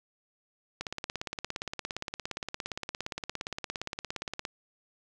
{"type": "click train", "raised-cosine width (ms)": 0.2, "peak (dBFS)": -17, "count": 64, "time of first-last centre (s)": [0.81, 4.452], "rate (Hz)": 17.3, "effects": []}